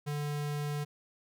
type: tone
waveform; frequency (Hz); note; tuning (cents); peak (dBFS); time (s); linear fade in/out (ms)
square; 146.83; D3; 0; -33; 0.06-0.85; 20
effects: none